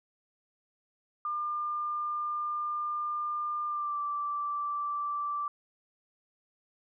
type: tone with pitch glide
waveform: sine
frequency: 1200 to 1167.9 Hz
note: D6 to D6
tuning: +37 to -10 cents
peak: -30 dBFS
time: 1.25-5.48 s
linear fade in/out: 2 ms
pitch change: -47 cents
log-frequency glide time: 3.67-3.99 s
effects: none